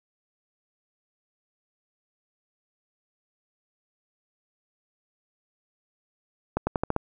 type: accelerating click train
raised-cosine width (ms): 1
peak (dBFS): -10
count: 6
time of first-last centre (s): 6.57-6.964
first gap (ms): 100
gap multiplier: 0.88
effects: none